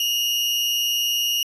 35% pulse tone pair together, 2840 / 2960 Hz, F7 / F#7, +28 / 0 cents, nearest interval minor second, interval 72 cents, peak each -19 / -26 dBFS, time 0-1.43 s, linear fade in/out 2 ms, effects resampled to 32000 Hz

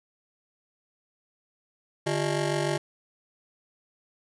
20% pulse ring-modulated tone, 248.8 Hz, B3, 13 cents sharp, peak -17 dBFS, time 2.06-2.78 s, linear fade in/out 10 ms, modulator 101 Hz, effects resampled to 24000 Hz

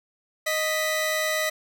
sawtooth tone pair together, 622.2 / 1975.5 Hz, D#5 / B6, 0 / 0 cents, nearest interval octave + minor sixth, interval 2000 cents, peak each -22 / -23 dBFS, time 0.46-1.5 s, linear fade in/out 10 ms, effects none

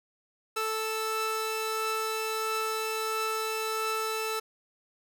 sawtooth tone pair together, 440 / 1318.5 Hz, A4 / E6, 0 / 0 cents, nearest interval octave + perfect fifth, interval 1900 cents, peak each -28 dBFS, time 0.56-4.4 s, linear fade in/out 10 ms, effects none

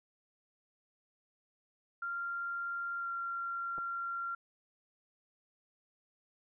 sine tone with pitch glide, 1388 to 1377.6 Hz, F6 to F6, -11 to -24 cents, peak -35 dBFS, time 2.02-4.35 s, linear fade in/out 5 ms, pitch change -13 cents, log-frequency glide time 2.98-3.08 s
clicks, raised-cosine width 1 ms, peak -35 / -35 dBFS, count 2, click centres 3.78 / 3.786 s
effects none

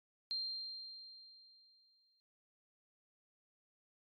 sine tone with exponential decay, 4179 Hz, C8, 3 cents flat, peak -35 dBFS, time 0.31-2.2 s, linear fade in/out 0 ms, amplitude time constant 410 ms, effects MP3 96 kbps

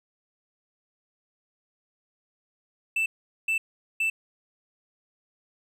triangle tone bursts, 2653 Hz, E7, 10 cents sharp, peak -21 dBFS, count 3, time 2.96-4.1 s, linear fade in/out 5 ms, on 100 ms, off 420 ms, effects none

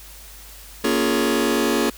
sawtooth chord, Bb minor seventh, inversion none, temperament just, 233.1 / 279.7 / 349.6 / 419.5 Hz, Bb3 / Db4 / F4 / Ab4, 0 / +16 / +2 / +17 cents, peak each -19 dBFS, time 0.84-1.9 s, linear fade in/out 5 ms, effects added 50 Hz sine -43 dBFS peak until 1.97 s + white hiss -43 dBFS RMS until 1.97 s

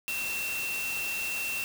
sine tone in noise, 2700 Hz, E7, 41 cents sharp, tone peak -31 dBFS, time 0.08-1.64 s, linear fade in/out 0 ms, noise white, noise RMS -37 dBFS, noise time 0.08-1.64 s, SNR +3 dB, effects none

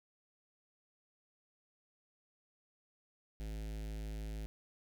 square tone with notch filter, 53.2 Hz, G#1, 42 cents sharp, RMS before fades -42 dBFS, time 3.4-4.46 s, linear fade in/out 0 ms, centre 1100 Hz, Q 1, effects none

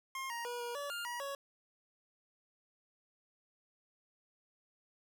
25% pulse tone with pitch steps, 1066 / 939 / 482.9 / 477.9 / 572 / 1405 / 961 / 557 Hz, C6 / A#5 / B4 / A#4 / D5 / F6 / B5 / C#5, +32 / +12 / -39 / +43 / -46 / +10 / -48 / +8 cents, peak -35 dBFS, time 0.15-1.35 s, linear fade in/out 2 ms, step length 150 ms, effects none

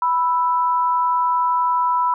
sine tone pair together, 987.8 / 1318.5 Hz, B5 / E6, 0 / 0 cents, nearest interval perfect fourth, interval 500 cents, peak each -16 / -24 dBFS, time 0.02-2.14 s, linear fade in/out 2 ms, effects none

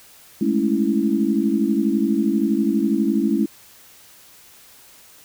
sine chord, A major seventh, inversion third, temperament equal with one note detuned, 207.7 / 220 / 278.3 / 329.6 Hz, G#3 / A3 / C#4 / E4, 0 / 0 / +7 / 0 cents, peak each -22 dBFS, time 0.41-3.46 s, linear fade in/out 5 ms, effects white hiss -48 dBFS RMS until 5.24 s

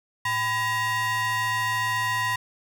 square ring-modulated tone, 446.5 Hz, A4, 25 cents sharp, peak -21 dBFS, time 0.25-2.36 s, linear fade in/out 5 ms, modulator 1450 Hz, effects none

